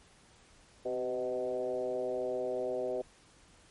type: tone with frequency modulation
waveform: sine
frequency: 504 Hz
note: B4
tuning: 35 cents sharp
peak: -31 dBFS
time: 0.85-3.02 s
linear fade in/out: 10 ms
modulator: 122 Hz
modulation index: 1.3
effects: pink hiss -61 dBFS RMS until 3.7 s + MP3 48 kbps